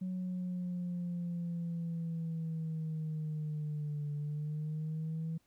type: linear two-way sweep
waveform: sine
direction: down then up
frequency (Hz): 185 to 146.3 to 163.2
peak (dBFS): -33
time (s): 0.01-5.38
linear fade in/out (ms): 10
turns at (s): 4.13
effects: tanh soft clip ceiling -32 dBFS + pink hiss -74 dBFS RMS until 5.46 s